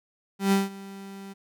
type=tone with ADSR envelope; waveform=35% pulse; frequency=196 Hz; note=G3; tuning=in tune; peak=-16 dBFS; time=0.39-1.34 s; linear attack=130 ms; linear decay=170 ms; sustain=-21 dB; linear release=20 ms; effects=none